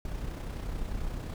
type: noise with amplitude modulation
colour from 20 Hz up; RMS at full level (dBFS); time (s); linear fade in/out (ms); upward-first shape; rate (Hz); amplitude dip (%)
brown; -33; 0.05-1.34; 2; sine; 31.4; 45
effects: none